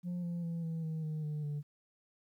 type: tone with pitch steps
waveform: sine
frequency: 176.8 / 172.16 / 167.65 / 163.25 / 158.97 / 154.8 / 150.75 / 146.79 Hz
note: F3 / F3 / E3 / E3 / D#3 / D#3 / D3 / D3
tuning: +22 / -25 / +30 / -17 / +38 / -9 / +46 / 0 cents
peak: -32 dBFS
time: 0.03-1.63 s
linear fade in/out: 50 ms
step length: 200 ms
effects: tanh soft clip ceiling -34 dBFS + 12-bit